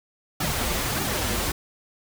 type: noise with flanger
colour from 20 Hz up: pink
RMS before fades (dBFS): -26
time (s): 0.4-1.52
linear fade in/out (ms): 5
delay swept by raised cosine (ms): 1.9 to 7.3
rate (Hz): 1.6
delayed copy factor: -0.85
effects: none